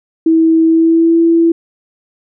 sine tone with pitch glide, 324.5 to 333 Hz, E4 to E4, -27 to +18 cents, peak -6 dBFS, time 0.26-1.52 s, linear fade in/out 5 ms, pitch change +45 cents, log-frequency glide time 0.65-1.19 s, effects none

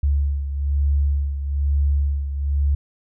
sine beating tone pair, 70.7 / 71.8 Hz, C#2 / D2, +35 / -39 cents, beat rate 1.1 Hz, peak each -18 / -25 dBFS, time 0.03-2.75 s, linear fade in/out 5 ms, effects none

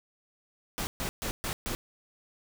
pink noise bursts, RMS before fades -33 dBFS, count 5, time 0.78-1.75 s, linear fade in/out 0 ms, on 90 ms, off 130 ms, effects none

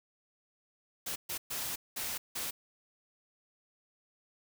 white noise bursts at uneven times, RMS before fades -37 dBFS, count 5, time 1.06-1.16 / 1.29-1.38 / 1.5-1.76 / 1.96-2.18 / 2.35-2.51 s, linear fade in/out 10 ms, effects none

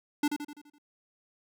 square tone with echo, 293.7 Hz, D4, in tune, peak -24 dBFS, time 0.23-0.28 s, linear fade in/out 5 ms, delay 84 ms, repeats 6, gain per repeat -6 dB, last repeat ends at 0.784 s, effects none

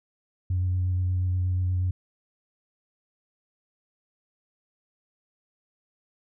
sine tone with vibrato, 91.1 Hz, F#2, 26 cents flat, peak -21 dBFS, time 0.5-1.91 s, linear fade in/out 5 ms, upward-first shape square, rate 8.4 Hz, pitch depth 13 cents each way, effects tanh soft clip ceiling -19 dBFS

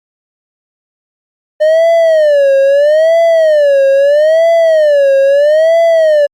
triangle tone with vibrato, 603 Hz, D5, 46 cents sharp, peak -3 dBFS, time 1.6-6.27 s, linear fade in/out 20 ms, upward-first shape sine, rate 0.77 Hz, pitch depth 180 cents each way, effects Opus 48 kbps

